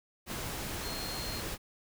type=tone in noise; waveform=sine; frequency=4227 Hz; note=C8; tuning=17 cents sharp; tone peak=-41 dBFS; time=0.81-1.43 s; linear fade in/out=50 ms; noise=pink; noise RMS=-38 dBFS; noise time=0.26-1.58 s; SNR=-6 dB; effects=none